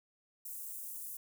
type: high-pass noise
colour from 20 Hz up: white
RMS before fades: -44 dBFS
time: 0.45-1.17 s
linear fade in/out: 5 ms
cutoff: 8500 Hz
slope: 24 dB/octave
effects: none

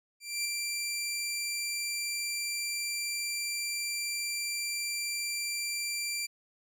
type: tone with ADSR envelope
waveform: 15% pulse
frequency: 2359 Hz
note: D7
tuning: 7 cents sharp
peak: -22 dBFS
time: 0.2-6.27 s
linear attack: 250 ms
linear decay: 6 ms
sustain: -3 dB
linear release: 18 ms
effects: none

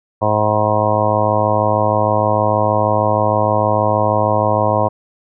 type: harmonic tone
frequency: 106.4 Hz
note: G#2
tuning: 42 cents sharp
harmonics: 1 / 2 / 3 / 4 / 5 / 6 / 7 / 8 / 9 / 10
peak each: -20 / -25 / -26 / -27 / -19 / -19 / -21 / -28 / -19 / -23 dBFS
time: 0.21-4.89 s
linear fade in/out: 20 ms
effects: none

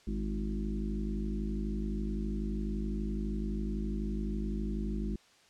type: harmonic tone with a mistuned harmonic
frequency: 51.91 Hz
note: G#1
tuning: in tune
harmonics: 1 / 3 / 4 / 5 / 6 / 7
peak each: -34 / -43 / -36 / -47 / -43 / -45 dBFS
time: 0.07-5.16 s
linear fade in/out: 5 ms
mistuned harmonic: 6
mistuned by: +28 cents
effects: white hiss -62 dBFS RMS until 5.49 s + low-pass 6000 Hz 12 dB/octave

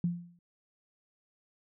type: tone with exponential decay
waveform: sine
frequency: 173.4 Hz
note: F3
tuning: 12 cents flat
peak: -24 dBFS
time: 0.04-0.39 s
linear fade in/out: 2 ms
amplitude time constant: 76 ms
effects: none

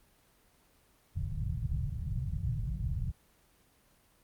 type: low-pass noise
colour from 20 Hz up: white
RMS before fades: -34 dBFS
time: 1.15-3.12 s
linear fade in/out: 20 ms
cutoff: 150 Hz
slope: 48 dB/octave
effects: pink hiss -66 dBFS RMS until 4.23 s + Opus 24 kbps

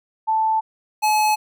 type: tone pair in turn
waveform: sine / square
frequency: 880 / 854.5 Hz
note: A5 / G#5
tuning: 0 / +49 cents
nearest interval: minor second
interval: 51 cents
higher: first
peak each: -16 / -16 dBFS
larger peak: neither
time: 0.27-0.61 / 1.02-1.36 s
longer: neither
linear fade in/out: 20 ms
effects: none

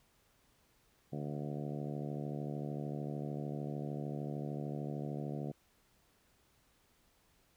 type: harmonic tone with a mistuned harmonic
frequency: 73.3 Hz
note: D2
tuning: 3 cents flat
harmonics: 2 / 3 / 4 / 5 / 6 / 7 / 8 / 9 / 10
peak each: -40 / -44 / -46 / -48 / -50 / -51 / -52 / -53 / -54 dBFS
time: 1.12-5.52 s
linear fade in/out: 10 ms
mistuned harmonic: 10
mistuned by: -17 cents
effects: pink hiss -71 dBFS RMS until 7.56 s

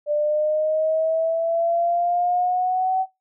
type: exponential sweep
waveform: sine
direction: up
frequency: 590 to 760 Hz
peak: -18 dBFS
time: 0.06-3.06 s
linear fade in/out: 50 ms
effects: noise-tail reverb RT60 0.2 s tail -20 dB re dry

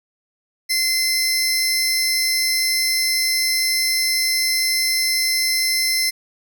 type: tone pair together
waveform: sawtooth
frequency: 2068 / 5299 Hz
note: C7 / E8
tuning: -21 / +8 cents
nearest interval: octave + major third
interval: 1629 cents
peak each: -17 dBFS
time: 0.69-6.11 s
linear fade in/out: 20 ms
effects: none

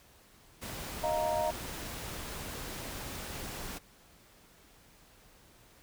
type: noise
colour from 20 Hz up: pink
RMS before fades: -41 dBFS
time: 0.61-3.79 s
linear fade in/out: 20 ms
type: chord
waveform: sine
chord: Eb suspended second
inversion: none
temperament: equal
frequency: 622.3 / 698.5 / 932.3 Hz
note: Eb5 / F5 / Bb5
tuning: 0 / 0 / 0 cents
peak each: -31 / -34 / -34 dBFS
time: 1.03-1.51 s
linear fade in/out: 10 ms
effects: pink hiss -60 dBFS RMS until 5.82 s

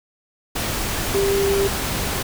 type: tone in noise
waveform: sine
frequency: 395.8 Hz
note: G4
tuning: 17 cents sharp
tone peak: -17 dBFS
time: 1.14-1.68 s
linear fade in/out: 10 ms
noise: pink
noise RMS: -24 dBFS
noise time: 0.55-2.23 s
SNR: +4 dB
effects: none

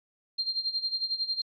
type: tone with tremolo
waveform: sine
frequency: 4186 Hz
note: C8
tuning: in tune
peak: -25 dBFS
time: 0.38-1.42 s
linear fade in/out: 10 ms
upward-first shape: sine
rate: 11 Hz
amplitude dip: 80%
effects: AAC 48 kbps

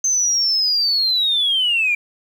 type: linear sweep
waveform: sine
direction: down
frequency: 6272 to 2349 Hz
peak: -14 dBFS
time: 0.04-1.95 s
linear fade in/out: 5 ms
effects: tanh soft clip ceiling -10 dBFS + 8-bit

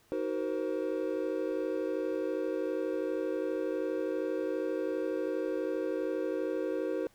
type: chord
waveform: triangle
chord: C half-diminished seventh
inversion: first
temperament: just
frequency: 314 / 376.7 / 470.9 / 523.3 Hz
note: Eb4 / Gb4 / Bb4 / C5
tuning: +16 / +31 / +18 / 0 cents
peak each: -34 dBFS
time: 0.12-7.07 s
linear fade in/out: 0 ms
effects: pink hiss -65 dBFS RMS until 7.14 s

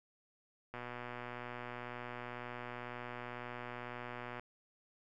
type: click train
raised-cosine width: 0.5 ms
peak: -29 dBFS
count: 447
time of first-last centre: 0.74-4.396 s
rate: 122 Hz
effects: none

